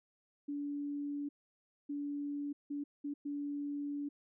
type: tone bursts at uneven times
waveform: sine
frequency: 287.8 Hz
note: D4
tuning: 35 cents flat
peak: -36 dBFS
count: 5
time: 0.48-1.29 / 1.89-2.53 / 2.7-2.84 / 3.04-3.14 / 3.25-4.09 s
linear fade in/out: 10 ms
effects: none